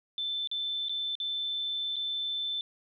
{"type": "tone with dropouts", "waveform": "sine", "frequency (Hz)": 3533, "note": "A7", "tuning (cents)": 6, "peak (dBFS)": -30, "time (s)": [0.18, 2.61], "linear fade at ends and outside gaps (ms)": 1, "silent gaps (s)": [[0.474, 0.514], [0.885, 0.894], [1.153, 1.201], [1.959, 1.965]], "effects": []}